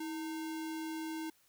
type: tone with sample-and-hold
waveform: sine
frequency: 320.1 Hz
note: D#4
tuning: 49 cents sharp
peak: -37 dBFS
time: 0-1.3 s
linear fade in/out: 5 ms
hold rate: 1225 Hz
effects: white hiss -69 dBFS RMS until 1.48 s